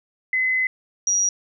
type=tone pair in turn; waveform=sine; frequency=2034 / 5753 Hz; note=C7 / F#8; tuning=-50 / -50 cents; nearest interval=octave + tritone; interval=1800 cents; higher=second; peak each=-18 / -17 dBFS; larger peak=second; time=0.33-0.67 / 1.07-1.29 s; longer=first; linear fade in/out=2 ms; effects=none